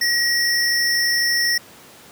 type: tone pair together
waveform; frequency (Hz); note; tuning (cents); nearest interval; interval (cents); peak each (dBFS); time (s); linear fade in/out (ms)
square; 1900 / 5374; A#6 / E8; +33 / +33; octave + tritone; 1800; -20; 0.01-1.58; 5
effects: pink hiss -44 dBFS RMS until 2.11 s + high-pass 150 Hz 12 dB/octave